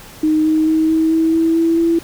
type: tone with pitch steps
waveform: sine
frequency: 310.3 / 313.5 / 316.8 / 320.1 / 323.5 / 326.9 / 330.3 / 333.7 Hz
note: D#4 / D#4 / D#4 / D#4 / E4 / E4 / E4 / E4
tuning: -5 / +13 / +31 / +49 / -32 / -14 / +4 / +21 cents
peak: -11 dBFS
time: 0.23-1.99 s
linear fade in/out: 5 ms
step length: 220 ms
effects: pink hiss -38 dBFS RMS until 2.03 s